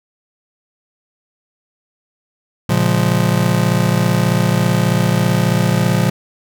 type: chord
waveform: square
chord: Bb minor seventh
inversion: none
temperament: just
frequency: 116.54 / 139.85 / 174.81 / 209.8 Hz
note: Bb2 / Db3 / F3 / Ab3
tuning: 0 / +16 / +2 / +18 cents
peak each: -18 / -20 / -17 / -22 dBFS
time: 2.69-6.1 s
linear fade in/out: 5 ms
effects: none